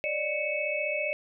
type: tone cluster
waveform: sine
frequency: 571 / 606 / 2228 / 2595 Hz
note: D5 / D#5 / C#7 / E7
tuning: -49 / -46 / +8 / -28 cents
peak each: -35 / -32 / -33 / -32 dBFS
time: 0.04-1.13 s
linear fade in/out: 0 ms
effects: none